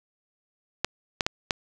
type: clicks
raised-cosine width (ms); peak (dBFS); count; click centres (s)
0.2; -6; 4; 0.846 / 1.208 / 1.265 / 1.508
effects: none